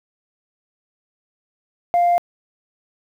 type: tone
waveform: sine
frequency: 698.5 Hz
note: F5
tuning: in tune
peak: -11 dBFS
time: 1.94-2.18 s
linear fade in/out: 0 ms
effects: tanh soft clip ceiling -11 dBFS + 8-bit